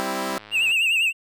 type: chord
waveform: 10% pulse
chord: C major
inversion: second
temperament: equal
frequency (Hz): 196 / 261.6 / 329.6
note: G3 / C4 / E4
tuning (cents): 0 / 0 / 0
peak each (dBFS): -21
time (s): 0-0.38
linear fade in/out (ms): 0
type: click train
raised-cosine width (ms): 0.3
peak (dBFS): -26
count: 46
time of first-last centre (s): 0.29-0.715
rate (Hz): 106
type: tone with vibrato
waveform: triangle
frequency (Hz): 2684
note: E7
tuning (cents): +31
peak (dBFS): -16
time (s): 0.51-1.13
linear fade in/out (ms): 50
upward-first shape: triangle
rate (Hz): 10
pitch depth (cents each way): 120
effects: none